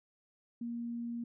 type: tone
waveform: sine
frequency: 235.6 Hz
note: A#3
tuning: 19 cents sharp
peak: -36 dBFS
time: 0.61-1.24 s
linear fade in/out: 5 ms
effects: none